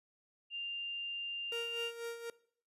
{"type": "tone", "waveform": "sine", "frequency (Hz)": 2794, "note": "F7", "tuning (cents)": 0, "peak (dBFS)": -38, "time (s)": [0.5, 1.92], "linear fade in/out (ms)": 50}
{"type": "tone with tremolo", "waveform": "45% pulse", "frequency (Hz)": 466.2, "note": "A#4", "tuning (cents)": 0, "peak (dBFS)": -38, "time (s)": [1.52, 2.3], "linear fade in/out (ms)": 2, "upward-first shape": "sine", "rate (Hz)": 4.1, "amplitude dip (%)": 65}
{"effects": ["noise-tail reverb RT60 0.6 s tail -21 dB re dry", "resampled to 32000 Hz"]}